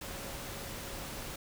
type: tone in noise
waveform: sine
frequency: 550 Hz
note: C#5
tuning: 14 cents flat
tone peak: -52 dBFS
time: 0.01-1.36 s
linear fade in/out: 5 ms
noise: pink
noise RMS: -42 dBFS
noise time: 0.01-1.36 s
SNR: -13 dB
effects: none